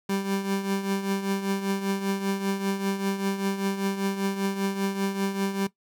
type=tone with tremolo; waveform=30% pulse; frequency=196 Hz; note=G3; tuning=in tune; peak=-20 dBFS; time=0.09-5.67 s; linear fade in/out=5 ms; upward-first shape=triangle; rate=5.1 Hz; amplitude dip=70%; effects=noise-tail reverb RT60 0.1 s tail -17 dB re dry